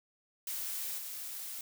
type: noise with level steps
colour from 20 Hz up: blue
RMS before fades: -38 / -42 dBFS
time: 0.47-1.61 s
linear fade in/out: 2 ms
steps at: 0.97 s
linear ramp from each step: 20 ms
effects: none